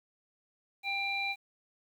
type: harmonic tone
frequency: 792 Hz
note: G5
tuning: 18 cents sharp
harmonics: 1 / 3 / 5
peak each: -38 / -32 / -39 dBFS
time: 0.83-1.36 s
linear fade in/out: 50 ms
effects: 10-bit